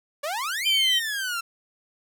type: exponential two-way sweep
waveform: sawtooth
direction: up then down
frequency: 554.4 to 2431 to 1339 Hz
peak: -23 dBFS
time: 0.23-1.41 s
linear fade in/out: 10 ms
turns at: 0.66 s
type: tone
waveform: sine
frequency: 3100 Hz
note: G7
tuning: 20 cents flat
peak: -19 dBFS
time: 0.65-1 s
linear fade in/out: 20 ms
effects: none